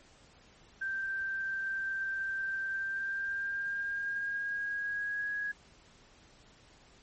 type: tone with pitch glide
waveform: sine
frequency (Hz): 1568 to 1661.2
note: G6 to G#6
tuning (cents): 0 to 0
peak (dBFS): -32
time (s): 0.81-5.52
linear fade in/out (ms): 10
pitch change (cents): +100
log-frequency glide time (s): 2.68-5.31
effects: pink hiss -60 dBFS RMS until 7.02 s + MP3 32 kbps